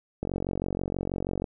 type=click train; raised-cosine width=2 ms; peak=-16 dBFS; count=57; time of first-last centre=0.23-1.442 s; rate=46.2 Hz; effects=none